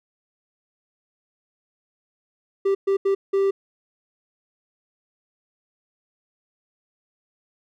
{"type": "tone bursts at uneven times", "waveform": "triangle", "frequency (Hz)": 392, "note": "G4", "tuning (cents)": 0, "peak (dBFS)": -15, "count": 4, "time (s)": [[2.65, 2.75], [2.87, 2.97], [3.05, 3.15], [3.33, 3.51]], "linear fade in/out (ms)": 10, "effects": []}